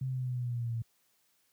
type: linear sweep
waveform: sine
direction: down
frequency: 132.3 to 113.8 Hz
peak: -31 dBFS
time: 0.01-0.82 s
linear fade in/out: 5 ms
effects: white hiss -72 dBFS RMS until 1.52 s + high-pass 60 Hz 12 dB/octave